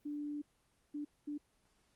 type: tone bursts at uneven times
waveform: sine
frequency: 293.7 Hz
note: D4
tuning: in tune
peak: -38 dBFS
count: 3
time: 0.05-0.42 / 0.94-1.05 / 1.27-1.38 s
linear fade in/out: 10 ms
effects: pink hiss -74 dBFS RMS until 1.95 s + Opus 24 kbps